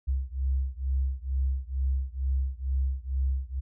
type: beating tone pair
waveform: sine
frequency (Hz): 65.4 / 67.6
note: C2 / C#2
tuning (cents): 0 / -43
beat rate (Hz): 2.2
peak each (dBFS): -28 / -29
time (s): 0.07-3.61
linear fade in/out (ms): 20
effects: none